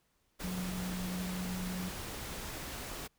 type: tone in noise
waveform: sine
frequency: 182.7 Hz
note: F#3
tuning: 22 cents flat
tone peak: -36 dBFS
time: 0.43-1.9 s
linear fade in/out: 20 ms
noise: pink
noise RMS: -42 dBFS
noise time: 0.39-3.08 s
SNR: +3 dB
effects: pink hiss -75 dBFS RMS until 3.18 s